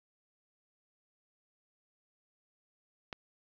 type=click; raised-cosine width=0.3 ms; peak=-23 dBFS; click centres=3.128 s; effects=resampled to 16000 Hz + 10-bit